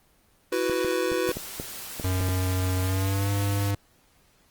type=chord; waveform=square; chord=E suspended second; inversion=none; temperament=just; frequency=329.6 / 370.8 / 494.4 Hz; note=E4 / F#4 / B4; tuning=0 / +4 / +2 cents; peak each=-31 / -28 / -28 dBFS; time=0.52-1.32 s; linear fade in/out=5 ms
type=clicks; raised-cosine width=2 ms; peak=-19 dBFS; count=9; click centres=0.697 / 0.847 / 1.118 / 1.291 / 1.37 / 1.599 / 1.998 / 2.208 / 2.288 s
type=noise; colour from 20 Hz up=white; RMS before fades=-38 dBFS; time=1.27-3.71 s; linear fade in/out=5 ms
type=tone with pitch glide; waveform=square; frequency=92.5 to 100.29 Hz; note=F#2 to G2; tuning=0 to +40 cents; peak=-24 dBFS; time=2.04-3.75 s; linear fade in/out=5 ms; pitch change=+140 cents; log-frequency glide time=2.81-3.3 s
effects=pink hiss -62 dBFS RMS until 4.5 s + Opus 24 kbps